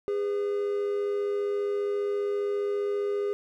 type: tone pair together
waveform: triangle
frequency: 408.1 / 503 Hz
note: G#4 / B4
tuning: -30 / +32 cents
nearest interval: major third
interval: 362 cents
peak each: -24 / -35 dBFS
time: 0.08-3.33 s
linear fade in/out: 0 ms
effects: none